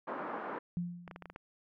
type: band-pass noise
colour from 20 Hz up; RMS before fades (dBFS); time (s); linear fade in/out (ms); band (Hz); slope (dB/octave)
white; -40; 0.07-0.59; 10; 220 to 1300; 24
type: tone with exponential decay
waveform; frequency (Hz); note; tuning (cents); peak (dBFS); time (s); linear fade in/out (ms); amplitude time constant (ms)
sine; 174.61; F3; 0; -30; 0.77-1.33; 0; 120
type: clicks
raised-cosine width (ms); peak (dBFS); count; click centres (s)
0.5; -30; 7; 1.078 / 1.112 / 1.161 / 1.223 / 1.257 / 1.3 / 1.361
effects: none